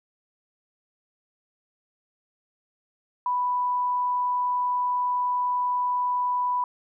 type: tone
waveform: sine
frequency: 989 Hz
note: B5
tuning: 2 cents sharp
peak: -22 dBFS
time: 3.26-6.64 s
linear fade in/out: 2 ms
effects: none